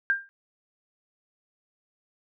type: tone with exponential decay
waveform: sine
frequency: 1594 Hz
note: G6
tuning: 28 cents sharp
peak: -17 dBFS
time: 0.1-0.29 s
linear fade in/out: 0 ms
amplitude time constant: 41 ms
effects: none